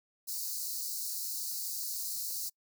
white high-pass noise, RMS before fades -37 dBFS, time 0.27-2.5 s, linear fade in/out 20 ms, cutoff 4100 Hz, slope 96 dB/octave, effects noise-tail reverb RT60 0.1 s tail -26 dB re dry

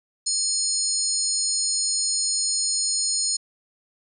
sine tone cluster, 4248 / 5250 / 6810 / 8740 Hz, C8 / E8 / G#8 / C#9, +25 / -8 / +42 / -26 cents, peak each -28 / -29 / -25 / -27 dBFS, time 0.26-3.37 s, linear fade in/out 10 ms, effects none

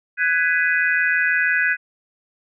sine chord, G# minor seventh, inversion third, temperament just, 1495.1 / 1661.2 / 1993.5 / 2492 Hz, F#6 / G#6 / B6 / D#7, +18 / 0 / +16 / +2 cents, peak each -20 / -20 / -24 / -25 dBFS, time 0.17-1.77 s, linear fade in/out 50 ms, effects none

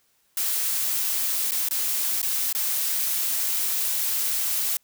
blue noise with dropouts, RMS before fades -25 dBFS, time 0.37-4.77 s, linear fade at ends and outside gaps 2 ms, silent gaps 1.51-1.518 / 1.687-1.709 / 2.217-2.228 / 2.527-2.549 s, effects white hiss -66 dBFS RMS until 4.83 s

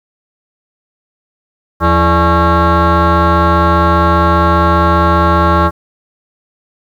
sine tone with frequency modulation, 590 Hz, D5, 8 cents sharp, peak -4 dBFS, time 1.8-5.71 s, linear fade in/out 50 ms, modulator 255 Hz, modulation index 3.1, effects tanh soft clip ceiling -6 dBFS + 7-bit

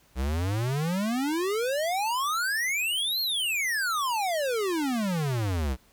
square exponential two-way sweep, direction up then down, 61 to 4331 to 61 Hz, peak -26 dBFS, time 0.15-5.77 s, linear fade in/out 50 ms, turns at 3.21 s, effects pink hiss -61 dBFS RMS until 5.92 s

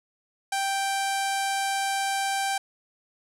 sawtooth tone with low-pass filter, 784 Hz, G5, in tune, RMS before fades -27 dBFS, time 0.52-2.58 s, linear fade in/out 5 ms, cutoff 10000 Hz, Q 1.6, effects none

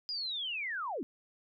sine linear sweep, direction down, 4978 to 220 Hz, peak -34 dBFS, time 0.09-1.03 s, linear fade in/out 0 ms, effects none

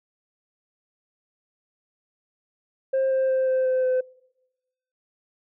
sine tone with pitch steps, 531 / 527 / 523.1 / 519.2 / 515.3 / 511.4 Hz, C5 / C5 / C5 / C5 / C5 / C5, +25 / +12 / -1 / -13 / -27 / -40 cents, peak -17 dBFS, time 2.93-4.01 s, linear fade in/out 10 ms, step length 180 ms, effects noise-tail reverb RT60 1.0 s tail -26 dB re dry + tanh soft clip ceiling -18 dBFS

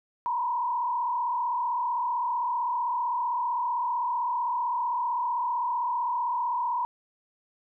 sine tone with frequency modulation, 968 Hz, B5, 35 cents flat, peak -25 dBFS, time 0.26-6.85 s, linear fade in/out 0 ms, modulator 35.6 Hz, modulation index 1.3, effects none

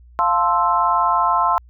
sine chord, F major seventh, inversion none, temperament equal, 698.5 / 880 / 1046.5 / 1318.5 Hz, F5 / A5 / C6 / E6, 0 / 0 / 0 / 0 cents, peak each -22 / -21 / -17 / -21 dBFS, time 0.19-1.58 s, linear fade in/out 0 ms, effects added 60 Hz sine -43 dBFS peak until 1.69 s

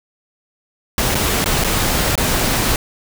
pink noise with dropouts, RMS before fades -17 dBFS, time 0.98-2.76 s, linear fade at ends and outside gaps 1 ms, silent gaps 1.146-1.152 / 1.443-1.459 / 1.639-1.645 / 2.155-2.177 s, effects none

